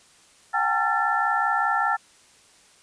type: tone cluster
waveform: sine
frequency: 747 / 812 / 892 / 1359 / 1760 Hz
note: F#5 / G#5 / A5 / F6 / A6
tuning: +16 / -39 / +23 / -48 / 0 cents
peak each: -30 / -26 / -28 / -24 / -27 dBFS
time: 0.53-1.97 s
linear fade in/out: 20 ms
effects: white hiss -55 dBFS RMS until 2.82 s + resampled to 22050 Hz